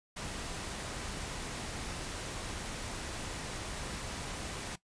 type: noise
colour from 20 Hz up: pink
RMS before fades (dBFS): -40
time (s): 0.16-4.76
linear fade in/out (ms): 10
effects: noise-tail reverb RT60 0.1 s tail -17 dB re dry + resampled to 22050 Hz